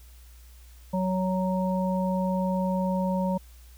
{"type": "harmonic tone", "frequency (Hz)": 186, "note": "F#3", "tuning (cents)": 9, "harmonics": [1, 3, 5], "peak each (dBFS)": [-25, -30, -32], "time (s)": [0.93, 3.38], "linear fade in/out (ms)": 10, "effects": ["added 60 Hz sine -47 dBFS peak until 3.77 s", "white hiss -58 dBFS RMS until 3.77 s"]}